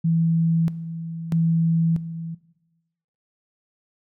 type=tone with tremolo; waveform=sine; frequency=164.81 Hz; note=E3; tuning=in tune; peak=-17 dBFS; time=0.04-2.35 s; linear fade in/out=10 ms; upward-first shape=square; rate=0.78 Hz; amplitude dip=75%; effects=noise-tail reverb RT60 1.0 s tail -17 dB re dry